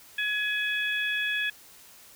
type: harmonic tone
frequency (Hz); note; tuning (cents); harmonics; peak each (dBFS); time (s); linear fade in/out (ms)
843; G#5; +26; 2 / 3 / 4; -28 / -31 / -33; 0.18-1.5; 5
effects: white hiss -52 dBFS RMS until 2.15 s